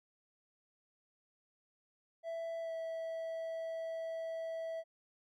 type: tone with pitch glide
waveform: triangle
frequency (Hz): 662 to 654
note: E5 to E5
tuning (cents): +7 to -14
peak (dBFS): -36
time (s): 2.23-4.84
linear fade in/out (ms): 50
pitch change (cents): -21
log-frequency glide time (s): 2.61-2.72
effects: none